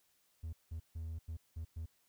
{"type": "tone bursts at uneven times", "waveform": "triangle", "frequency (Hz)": 81, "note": "E2", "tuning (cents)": -30, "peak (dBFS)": -37, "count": 6, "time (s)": [[0.43, 0.53], [0.71, 0.8], [0.95, 1.19], [1.28, 1.37], [1.56, 1.65], [1.76, 1.86]], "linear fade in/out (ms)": 10, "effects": ["tanh soft clip ceiling -33 dBFS", "white hiss -74 dBFS RMS until 2.08 s"]}